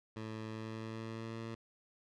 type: tone with pitch glide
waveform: 15% pulse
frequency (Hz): 109.9 to 113.78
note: A2 to A#2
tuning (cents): -2 to -42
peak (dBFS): -35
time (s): 0.16-1.55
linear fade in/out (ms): 5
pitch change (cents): +60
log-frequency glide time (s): 0.48-1.41
effects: low-pass 5000 Hz 12 dB/octave